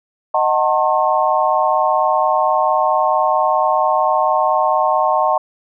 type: chord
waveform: sine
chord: D# diminished seventh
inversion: none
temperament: just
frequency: 622.3 / 746.7 / 896 / 1075.3 Hz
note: D#5 / F#5 / A5 / C6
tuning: 0 / +16 / +31 / +47 cents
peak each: -18 dBFS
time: 0.34-5.38 s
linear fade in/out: 5 ms
effects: none